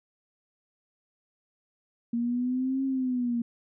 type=exponential two-way sweep; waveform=sine; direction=up then down; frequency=233.1 to 270 to 233.1 Hz; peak=-25 dBFS; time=2.13-3.42 s; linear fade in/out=5 ms; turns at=2.84 s; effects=none